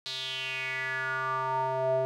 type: tone with band-pass filter sweep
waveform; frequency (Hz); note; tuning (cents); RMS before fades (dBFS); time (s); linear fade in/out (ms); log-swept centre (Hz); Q
square; 131.2; C3; +5; -31; 0.06-2.05; 0; 4100 to 580; 5.5
effects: none